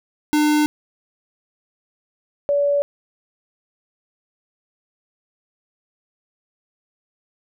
square / sine tone pair in turn, 300 / 572.2 Hz, D4 / D5, +37 / -45 cents, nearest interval major seventh, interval 1118 cents, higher second, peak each -15 / -15 dBFS, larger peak neither, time 0.33-0.66 / 2.49-2.82 s, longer neither, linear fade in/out 0 ms, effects none

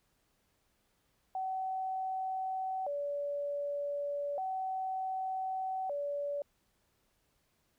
sine tone with vibrato, 659.3 Hz, E5, in tune, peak -33 dBFS, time 1.35-6.42 s, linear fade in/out 2 ms, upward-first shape square, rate 0.33 Hz, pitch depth 240 cents each way, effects pink hiss -75 dBFS RMS until 7.78 s

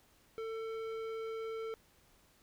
sine tone with tanh clipping, 447.2 Hz, A4, 28 cents sharp, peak -40 dBFS, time 0.38-1.74 s, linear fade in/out 0 ms, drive 14 dB, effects pink hiss -67 dBFS RMS until 2.42 s

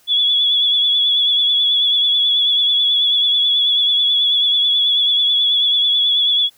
sine tone with vibrato, 3400 Hz, G#7, 40 cents sharp, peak -12 dBFS, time 0.07-6.5 s, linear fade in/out 50 ms, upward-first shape sine, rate 9.2 Hz, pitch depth 35 cents each way, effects white hiss -54 dBFS RMS until 6.57 s

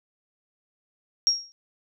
sine tone with exponential decay, 5588 Hz, F8, in tune, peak -14 dBFS, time 1.27-1.52 s, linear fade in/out 0 ms, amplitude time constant 53 ms, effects none

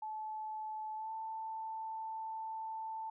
sine tone with pitch glide, 866 to 885.7 Hz, A5 to A5, -28 to +11 cents, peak -39 dBFS, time 0.02-3.1 s, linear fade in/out 5 ms, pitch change +39 cents, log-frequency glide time 0.95-1.11 s, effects none

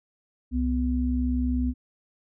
sine tone pair together, 66.08 / 249.5 Hz, C2 / B3, +18 / +18 cents, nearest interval octave + major seventh, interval 2300 cents, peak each -25 dBFS, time 0.51-1.74 s, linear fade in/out 50 ms, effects none

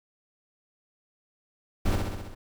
brown noise with echo, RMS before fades -23 dBFS, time 1.85-1.96 s, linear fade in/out 10 ms, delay 65 ms, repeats 6, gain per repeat -3 dB, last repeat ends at 2.35 s, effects none

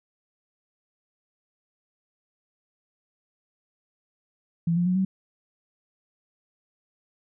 sine tone with pitch steps, 168 / 175.03 / 182.36 / 189.99 Hz, E3 / F3 / F#3 / F#3, +33 / +4 / -25 / +46 cents, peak -20 dBFS, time 4.67-5.05 s, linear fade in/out 5 ms, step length 95 ms, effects none

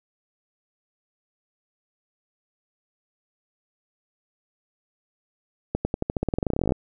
accelerating click train, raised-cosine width 2 ms, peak -10 dBFS, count 23, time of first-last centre 5.75-6.722 s, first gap 100 ms, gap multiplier 0.91, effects none

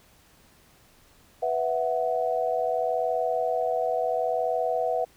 sine chord, B suspended fourth, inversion none, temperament equal, 493.9 / 659.3 / 740 Hz, B4 / E5 / F#5, 0 / 0 / 0 cents, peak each -28 / -27 / -28 dBFS, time 1.42-5.05 s, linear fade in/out 10 ms, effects pink hiss -58 dBFS RMS until 5.16 s

